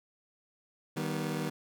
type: chord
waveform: 25% pulse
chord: Eb augmented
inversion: none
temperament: just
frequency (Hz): 155.56 / 194.45 / 243.1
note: Eb3 / G3 / B3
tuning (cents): 0 / -14 / -27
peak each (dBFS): -31 / -34 / -34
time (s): 0.96-1.5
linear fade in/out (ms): 10
effects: none